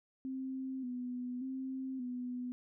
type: tone with vibrato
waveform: sine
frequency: 255.5 Hz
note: C4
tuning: 41 cents flat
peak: -37 dBFS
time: 0.25-2.52 s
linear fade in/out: 0 ms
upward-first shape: square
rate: 0.86 Hz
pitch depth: 51 cents each way
effects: none